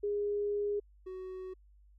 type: tone pair in turn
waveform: sine / triangle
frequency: 410.8 / 373 Hz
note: G#4 / F#4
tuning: -19 / +14 cents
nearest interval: major second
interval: 167 cents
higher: first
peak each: -30 / -38 dBFS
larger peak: first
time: 0.03-0.8 / 1.06-1.54 s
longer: first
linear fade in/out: 10 ms
effects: added 50 Hz sine -58 dBFS peak until 1.98 s